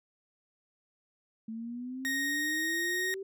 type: exponential sweep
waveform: sine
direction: up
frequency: 220 to 392 Hz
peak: -36 dBFS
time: 1.48-3.23 s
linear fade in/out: 5 ms
type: tone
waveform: 40% pulse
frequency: 1864.7 Hz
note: A#6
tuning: in tune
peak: -29 dBFS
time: 2.05-3.14 s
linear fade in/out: 0 ms
effects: none